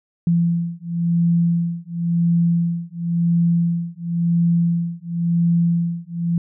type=beating tone pair; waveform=sine; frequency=169.6 / 170.55 Hz; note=E3 / F3; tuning=+50 / -41 cents; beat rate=0.95 Hz; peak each=-19 dBFS; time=0.27-6.38 s; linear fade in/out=2 ms; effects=none